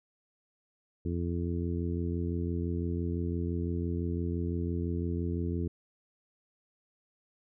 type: harmonic tone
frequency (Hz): 85.9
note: F2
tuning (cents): -28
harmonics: 1 / 2 / 3 / 4 / 5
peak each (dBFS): -32 / -36 / -37 / -38 / -42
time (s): 1.05-5.68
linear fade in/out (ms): 5
effects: none